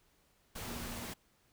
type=tone in noise; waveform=sine; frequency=236.5 Hz; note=A#3; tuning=25 cents sharp; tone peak=-47 dBFS; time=0.67-1.06 s; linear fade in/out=10 ms; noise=pink; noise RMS=-43 dBFS; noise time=0.55-1.14 s; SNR=-7 dB; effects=pink hiss -71 dBFS RMS until 1.52 s